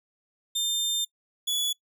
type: tone pair in turn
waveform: sawtooth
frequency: 3600 / 3413 Hz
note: A7 / G#7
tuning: +39 / +47 cents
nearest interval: minor second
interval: 92 cents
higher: first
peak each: -22 dBFS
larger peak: neither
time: 0.55-1.05 / 1.47-1.73 s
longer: first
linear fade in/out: 10 ms
effects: noise-tail reverb RT60 0.1 s tail -24 dB re dry